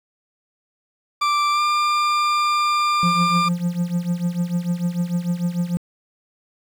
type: tone with pitch glide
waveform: 40% pulse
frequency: 1174.7 to 1195.2 Hz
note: D6 to D6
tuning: 0 to +30 cents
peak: -16 dBFS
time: 1.21-3.49 s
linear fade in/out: 10 ms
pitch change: +30 cents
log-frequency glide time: 1.52-1.61 s
type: tone with tremolo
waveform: triangle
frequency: 174.61 Hz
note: F3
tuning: in tune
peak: -14 dBFS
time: 3.03-5.77 s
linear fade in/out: 0 ms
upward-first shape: triangle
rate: 6.7 Hz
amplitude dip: 85%
effects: low-pass 6000 Hz 12 dB/octave + 7-bit